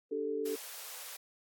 sine chord, D suspended fourth, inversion none, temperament just, 293.7 / 391.6 / 440.5 Hz, D4 / G4 / A4, 0 / -2 / +2 cents, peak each -40 / -39 / -34 dBFS, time 0.11-0.56 s, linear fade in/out 10 ms
white high-pass noise, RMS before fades -45 dBFS, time 0.45-1.17 s, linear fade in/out 10 ms, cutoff 440 Hz, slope 48 dB/octave
effects AAC 64 kbps

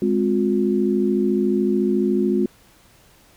sine chord, F minor, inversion first, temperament equal with one note detuned, 207.7 / 261.6 / 357.2 Hz, Ab3 / C4 / F4, 0 / 0 / +39 cents, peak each -20 / -23 / -20 dBFS, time 0.02-2.46 s, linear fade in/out 2 ms, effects pink hiss -53 dBFS RMS until 3.36 s

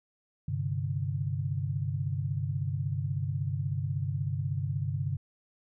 sine chord, G suspended fourth, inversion none, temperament just, 98 / 130.67 / 147 Hz, G2 / C3 / D3, 0 / -2 / +2 cents, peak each -33 dBFS, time 0.48-5.17 s, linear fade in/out 5 ms, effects none

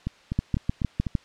two click trains, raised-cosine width 5 ms, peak -15 / -10 dBFS, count 5 / 6, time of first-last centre 0.07-1.068 / 0.39-1.152 s, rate 4.01 / 6.56 Hz, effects white hiss -54 dBFS RMS until 1.24 s + low-pass 4000 Hz 12 dB/octave

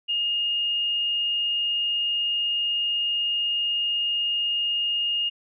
sine tone, 2842 Hz, F7, 30 cents sharp, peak -22 dBFS, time 0.08-5.3 s, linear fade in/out 20 ms, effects none

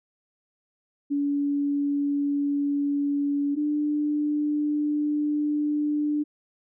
sine tone pair in turn, 285.3 / 296.9 Hz, C#4 / D4, +50 / +19 cents, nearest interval minor second, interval 69 cents, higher second, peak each -22 dBFS, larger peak neither, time 1.1-3.56 / 3.56-6.24 s, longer second, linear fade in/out 20 ms, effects none

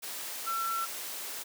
sine tone in noise, 1347 Hz, E6, 37 cents sharp, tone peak -30 dBFS, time 0.46-0.86 s, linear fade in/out 20 ms, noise white, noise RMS -39 dBFS, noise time 0.02-1.44 s, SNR +6 dB, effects high-pass 300 Hz 12 dB/octave

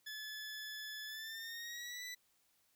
20% pulse tone with pitch glide, 1723 to 1979.2 Hz, A6 to B6, -37 to +3 cents, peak -39 dBFS, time 0.06-2.15 s, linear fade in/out 10 ms, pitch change +240 cents, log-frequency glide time 1.06-2.04 s, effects white hiss -75 dBFS RMS until 2.75 s

